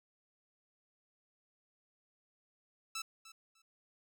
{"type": "tone with echo", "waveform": "10% pulse", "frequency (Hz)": 1318.5, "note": "E6", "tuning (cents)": 0, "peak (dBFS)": -30, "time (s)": [2.95, 3.02], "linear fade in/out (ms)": 5, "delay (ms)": 300, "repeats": 2, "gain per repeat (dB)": -15, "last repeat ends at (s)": 3.62, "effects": []}